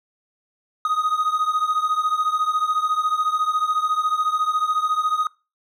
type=beating tone pair; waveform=triangle; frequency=1244.5 / 1258.5 Hz; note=D#6 / D#6; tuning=0 / +19 cents; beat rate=14 Hz; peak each=-19 / -22 dBFS; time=0.85-5.27 s; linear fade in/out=2 ms; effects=noise-tail reverb RT60 0.3 s tail -23 dB re dry